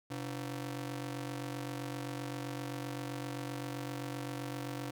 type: ring-modulated tone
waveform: sawtooth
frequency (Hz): 207.7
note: G#3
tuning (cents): 0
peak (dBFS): -31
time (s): 0.1-4.91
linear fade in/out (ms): 10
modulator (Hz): 80
effects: none